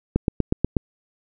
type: click train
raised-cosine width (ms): 3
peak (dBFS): -5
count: 6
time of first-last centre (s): 0.16-0.768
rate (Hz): 8.23
effects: none